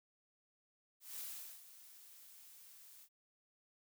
blue noise with ADSR envelope, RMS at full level -45 dBFS, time 1-3.09 s, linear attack 190 ms, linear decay 420 ms, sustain -14 dB, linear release 66 ms, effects none

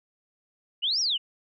sine exponential two-way sweep, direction up then down, 2794 to 5800 to 2794 Hz, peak -23 dBFS, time 0.82-1.18 s, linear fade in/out 20 ms, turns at 1 s, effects none

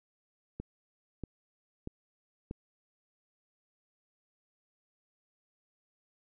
click train, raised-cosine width 3 ms, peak -25 dBFS, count 4, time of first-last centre 0.6-2.511 s, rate 1.57 Hz, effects none

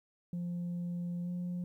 sine tone with pitch glide, 174.61 to 177.35 Hz, F3 to F3, 0 to +27 cents, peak -32 dBFS, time 0.33-1.64 s, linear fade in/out 2 ms, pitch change +27 cents, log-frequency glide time 1.23-1.29 s, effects tanh soft clip ceiling -33 dBFS + 12-bit

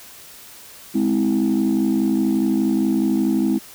sine chord, Ab augmented, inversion none, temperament just, 207.7 / 259.6 / 324.5 Hz, Ab3 / C4 / E4, 0 / -13 / -27 cents, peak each -19 dBFS, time 0.94-3.59 s, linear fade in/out 20 ms, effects tanh soft clip ceiling -11 dBFS + white hiss -42 dBFS RMS until 3.74 s

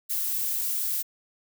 violet noise, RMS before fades -28 dBFS, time 0.09-1.03 s, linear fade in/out 20 ms, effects none

